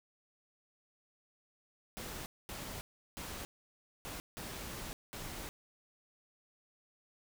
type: noise bursts at uneven times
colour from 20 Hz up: pink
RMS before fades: -44 dBFS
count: 6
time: 1.97-2.26 / 2.49-2.81 / 3.17-3.45 / 4.05-4.2 / 4.37-4.93 / 5.13-5.49 s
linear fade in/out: 0 ms
effects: none